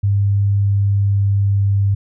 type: tone with pitch glide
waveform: sine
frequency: 100.3 to 99.55 Hz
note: G2 to G2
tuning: +40 to +27 cents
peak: -12 dBFS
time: 0.03-1.95 s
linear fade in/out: 10 ms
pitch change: -13 cents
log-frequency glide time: 0.57-1.63 s
effects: none